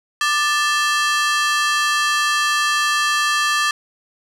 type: ring-modulated tone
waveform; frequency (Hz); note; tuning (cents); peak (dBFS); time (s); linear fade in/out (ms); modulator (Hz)
sawtooth; 1471; F#6; -11; -9; 0.21-3.71; 2; 284
effects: low-pass 8000 Hz 12 dB/octave + 8-bit